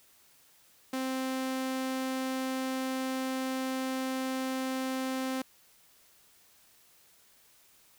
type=tone; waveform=sawtooth; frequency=261.6 Hz; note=C4; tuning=in tune; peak=-27 dBFS; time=0.93-5.42 s; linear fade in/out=5 ms; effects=white hiss -62 dBFS RMS until 7.98 s